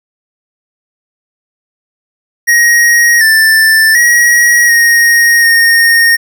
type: tone with pitch steps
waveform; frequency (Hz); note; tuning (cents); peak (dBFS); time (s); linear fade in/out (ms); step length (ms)
square; 1884 / 1771 / 1902 / 1868 / 1849; A#6 / A6 / A#6 / A#6 / A#6; +18 / +11 / +34 / +3 / -15; -5; 2.47-6.17; 20; 740
effects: none